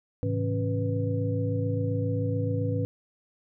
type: tone cluster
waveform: sine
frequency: 106.2 / 133.4 / 161.9 / 276.4 / 492.6 Hz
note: G#2 / C3 / E3 / C#4 / B4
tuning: +39 / +34 / -31 / -5 / -5 cents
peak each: -27 / -36 / -34 / -33 / -32 dBFS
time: 0.23-2.85 s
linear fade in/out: 0 ms
effects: none

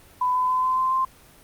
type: tone with pitch steps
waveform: sine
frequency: 1000 / 1009.3 / 1018.7 / 1028.1 / 1037.7 / 1047.3 Hz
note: B5 / B5 / C6 / C6 / C6 / C6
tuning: +21 / +37 / -47 / -31 / -15 / +1 cents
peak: -19 dBFS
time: 0.21-1.05 s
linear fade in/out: 5 ms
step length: 140 ms
effects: pink hiss -51 dBFS RMS until 1.43 s + Opus 32 kbps

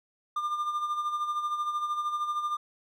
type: tone with tremolo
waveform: triangle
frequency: 1200 Hz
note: D6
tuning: 37 cents sharp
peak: -24 dBFS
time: 0.36-2.57 s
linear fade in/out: 5 ms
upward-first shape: sine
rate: 13 Hz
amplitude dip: 55%
effects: none

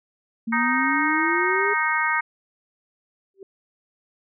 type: exponential sweep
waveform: sine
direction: up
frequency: 224.4 to 415.3 Hz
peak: -24 dBFS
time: 0.47-1.74 s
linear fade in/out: 10 ms
type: harmonic tone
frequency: 311.1 Hz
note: D#4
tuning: in tune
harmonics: 3 / 4 / 5 / 6 / 7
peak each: -26 / -26 / -26 / -26 / -26 dBFS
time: 0.52-2.21 s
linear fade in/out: 10 ms
type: tone with exponential growth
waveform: sine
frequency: 388.6 Hz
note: G4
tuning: 15 cents flat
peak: -33 dBFS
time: 3.34-3.43 s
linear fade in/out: 2 ms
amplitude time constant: 18 ms
effects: none

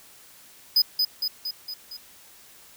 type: tone with echo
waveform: square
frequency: 4999 Hz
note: D#8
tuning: 7 cents sharp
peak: -16 dBFS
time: 0.76-0.82 s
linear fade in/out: 5 ms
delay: 230 ms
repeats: 5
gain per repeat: -4 dB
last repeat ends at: 1.97 s
effects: white hiss -51 dBFS RMS until 2.76 s

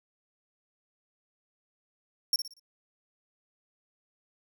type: tone with echo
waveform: 40% pulse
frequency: 5510 Hz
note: F8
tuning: 24 cents flat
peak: -21 dBFS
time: 2.33-2.36 s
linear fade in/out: 2 ms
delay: 59 ms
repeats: 4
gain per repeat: -9 dB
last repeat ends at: 2.596 s
effects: none

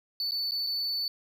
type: tone with dropouts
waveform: triangle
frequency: 4488 Hz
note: C#8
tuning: 21 cents sharp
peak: -27 dBFS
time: 0.2-1.08 s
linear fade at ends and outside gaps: 1 ms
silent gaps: 0.31-0.319 / 0.51-0.519 / 0.666-0.67 s
effects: none

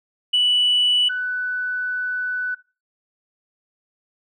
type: tone pair in turn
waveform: sine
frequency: 2960 / 1493.3 Hz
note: F#7 / F#6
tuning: 0 / +16 cents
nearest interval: octave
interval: 1184 cents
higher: first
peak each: -13 / -21 dBFS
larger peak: first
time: 0.33-1.09 / 1.09-2.55 s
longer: second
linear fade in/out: 10 ms
effects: noise-tail reverb RT60 0.3 s tail -18 dB re dry + tanh soft clip ceiling -11 dBFS

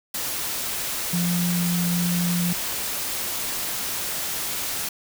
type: tone in noise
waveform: sine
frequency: 174.8 Hz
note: F3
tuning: 2 cents sharp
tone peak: -21 dBFS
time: 1.13-2.53 s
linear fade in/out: 5 ms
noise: white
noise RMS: -28 dBFS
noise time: 0.14-4.89 s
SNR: +4 dB
effects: none

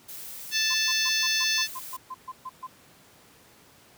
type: noise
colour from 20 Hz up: blue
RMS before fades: -40 dBFS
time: 0.08-1.97 s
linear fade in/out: 10 ms
type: harmonic tone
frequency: 880 Hz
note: A5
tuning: in tune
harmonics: 2 / 3 / 4 / 5 / 6 / 7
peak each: -30 / -30 / -30 / -30 / -30 / -30 dBFS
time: 0.51-1.68 s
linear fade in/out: 50 ms
type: tone bursts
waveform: sine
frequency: 1035 Hz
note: C6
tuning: 19 cents flat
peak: -33 dBFS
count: 12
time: 0.7-2.67 s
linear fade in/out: 10 ms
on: 45 ms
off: 130 ms
effects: pink hiss -55 dBFS RMS until 3.97 s + high-pass 100 Hz 12 dB/octave

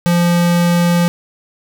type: tone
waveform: square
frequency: 173.3 Hz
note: F3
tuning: 13 cents flat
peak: -11 dBFS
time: 0.06-1.08 s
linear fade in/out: 0 ms
effects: none

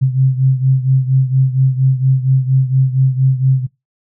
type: beating tone pair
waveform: sine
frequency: 130.8 / 135.1 Hz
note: C3 / C#3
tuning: 0 / -44 cents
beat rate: 4.3 Hz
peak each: -11 / -15 dBFS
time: 0.01-3.67 s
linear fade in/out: 20 ms
effects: noise-tail reverb RT60 0.2 s tail -22 dB re dry

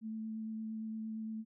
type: tone with vibrato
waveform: sine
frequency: 220 Hz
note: A3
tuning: in tune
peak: -38 dBFS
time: 0.01-1.45 s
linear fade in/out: 50 ms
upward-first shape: sine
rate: 8.7 Hz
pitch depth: 11 cents each way
effects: none

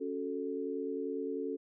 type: chord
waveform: sine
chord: F# minor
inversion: second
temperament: equal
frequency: 277.2 / 370 / 440 Hz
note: C#4 / F#4 / A4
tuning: 0 / 0 / 0 cents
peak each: -38 / -40 / -37 dBFS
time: 0-1.57 s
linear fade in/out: 20 ms
effects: none

